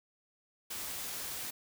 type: noise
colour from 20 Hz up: white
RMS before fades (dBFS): -40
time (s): 0.7-1.51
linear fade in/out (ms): 10
effects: none